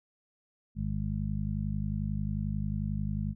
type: harmonic tone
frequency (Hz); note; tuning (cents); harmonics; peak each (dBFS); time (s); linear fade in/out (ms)
51.2; G#1; -24; 1 / 2 / 3 / 4; -35 / -35 / -35 / -35; 0.75-3.35; 50
effects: none